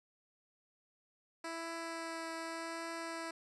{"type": "tone with vibrato", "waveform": "10% pulse", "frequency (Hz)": 329.6, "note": "E4", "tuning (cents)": 0, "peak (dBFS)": -32, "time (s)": [1.44, 3.31], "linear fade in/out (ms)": 5, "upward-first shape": "triangle", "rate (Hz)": 0.85, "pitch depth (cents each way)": 12, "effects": ["resampled to 24000 Hz", "12-bit"]}